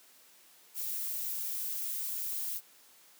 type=noise; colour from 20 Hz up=violet; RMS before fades=-36 dBFS; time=0.74-2.61 s; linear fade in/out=50 ms; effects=white hiss -60 dBFS RMS until 3.19 s + high-pass 200 Hz 12 dB/octave